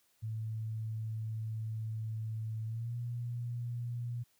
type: tone with pitch glide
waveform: sine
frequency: 110.5 to 119.81 Hz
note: A2 to A#2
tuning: +8 to +48 cents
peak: -35 dBFS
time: 0.22-4.24 s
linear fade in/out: 20 ms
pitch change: +140 cents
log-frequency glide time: 2.65-2.96 s
effects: white hiss -72 dBFS RMS until 4.39 s